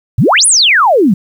sine exponential two-way sweep, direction up then down, 93 to 10548 to 172 Hz, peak -5 dBFS, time 0.18-1.14 s, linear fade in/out 5 ms, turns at 0.46 s, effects 7-bit

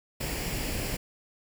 pink noise with comb filter, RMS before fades -32 dBFS, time 0.2-0.97 s, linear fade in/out 10 ms, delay 0.4 ms, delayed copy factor +0.5, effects none

